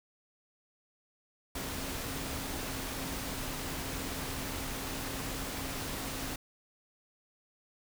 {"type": "tone in noise", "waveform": "sine", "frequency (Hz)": 267.6, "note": "C4", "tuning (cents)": 39, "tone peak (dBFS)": -45, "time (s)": [1.55, 6.36], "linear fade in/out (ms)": 5, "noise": "pink", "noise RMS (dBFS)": -38, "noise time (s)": [1.55, 6.36], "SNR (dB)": -10, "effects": []}